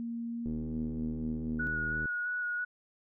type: tone with pitch glide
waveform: sine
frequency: 233.1 to 239.1 Hz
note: A#3 to A#3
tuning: 0 to +44 cents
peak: -34 dBFS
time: 0-1.67 s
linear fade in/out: 0 ms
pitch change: +44 cents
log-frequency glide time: 0.28-0.79 s
type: click train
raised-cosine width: 3 ms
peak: -28 dBFS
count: 126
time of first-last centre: 0.46-2.056 s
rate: 78.3 Hz
type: tone with vibrato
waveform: sine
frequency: 1459 Hz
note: F#6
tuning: 25 cents flat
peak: -31 dBFS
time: 1.59-2.65 s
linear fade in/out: 10 ms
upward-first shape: square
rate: 3 Hz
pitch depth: 12 cents each way
effects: none